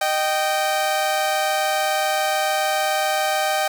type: tone pair together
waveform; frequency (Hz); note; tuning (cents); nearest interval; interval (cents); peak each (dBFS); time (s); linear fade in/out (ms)
sawtooth; 617 / 778; D#5 / G5; -15 / -13; major third; 402; -19 / -17; 0.01-3.68; 5
effects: none